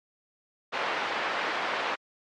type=band-pass noise; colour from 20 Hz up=pink; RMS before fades=-30 dBFS; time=0.72-1.96 s; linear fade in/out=20 ms; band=620 to 2700 Hz; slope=12 dB/octave; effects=low-pass 5000 Hz 12 dB/octave + MP3 64 kbps